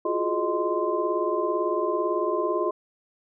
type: tone cluster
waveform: sine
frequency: 346.1 / 364 / 421.8 / 619 / 1040 Hz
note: F4 / F#4 / G#4 / D#5 / C6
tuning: -16 / -28 / +27 / -9 / -11 cents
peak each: -29 dBFS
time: 0.05-2.71 s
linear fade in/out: 5 ms
effects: none